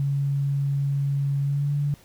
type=tone with pitch glide; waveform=sine; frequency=139.9 to 144.17 Hz; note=C#3 to D3; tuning=+16 to -32 cents; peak=-21 dBFS; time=0-1.94 s; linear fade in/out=0 ms; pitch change=+52 cents; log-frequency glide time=1.41-1.73 s; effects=pink hiss -54 dBFS RMS until 2.04 s